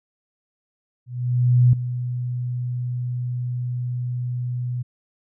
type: tone with ADSR envelope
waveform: sine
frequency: 123.47 Hz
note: B2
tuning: in tune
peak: -10 dBFS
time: 1.06-4.83 s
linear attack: 670 ms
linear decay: 4 ms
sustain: -13 dB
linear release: 15 ms
effects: none